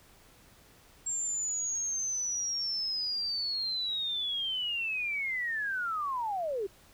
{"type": "linear sweep", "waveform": "sine", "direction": "down", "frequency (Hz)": [7459, 370], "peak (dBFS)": -30, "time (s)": [1.06, 6.67], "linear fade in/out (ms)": 10, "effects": ["pink hiss -59 dBFS RMS until 6.93 s"]}